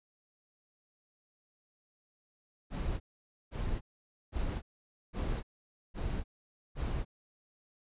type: noise bursts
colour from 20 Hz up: brown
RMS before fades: -34 dBFS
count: 6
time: 2.7-7.05 s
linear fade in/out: 50 ms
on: 300 ms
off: 510 ms
effects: resampled to 8000 Hz